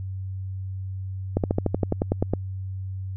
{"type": "slowing click train", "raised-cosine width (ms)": 2, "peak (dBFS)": -8, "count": 12, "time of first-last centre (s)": [1.37, 2.336], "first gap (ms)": 68, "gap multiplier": 1.05, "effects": ["added 95 Hz sine -29 dBFS peak until 3.16 s"]}